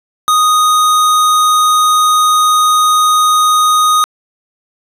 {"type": "tone", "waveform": "square", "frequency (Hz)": 1243, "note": "D#6", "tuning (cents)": -2, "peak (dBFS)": -8, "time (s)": [0.28, 4.04], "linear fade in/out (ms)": 0, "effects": ["resampled to 32000 Hz", "8-bit"]}